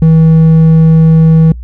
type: tone with hard clipping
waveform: sine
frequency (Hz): 161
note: E3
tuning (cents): -41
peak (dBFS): -3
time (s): 0.02-1.52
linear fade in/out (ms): 2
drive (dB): 3
effects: noise-tail reverb RT60 0.1 s tail -25 dB re dry + added 60 Hz sine -21 dBFS peak until 1.63 s